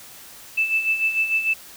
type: tone with tremolo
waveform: sine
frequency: 2637 Hz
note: E7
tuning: in tune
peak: -16 dBFS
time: 0.57-1.54 s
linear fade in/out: 10 ms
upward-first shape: sine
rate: 6.7 Hz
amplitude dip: 65%
effects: white hiss -43 dBFS RMS until 1.76 s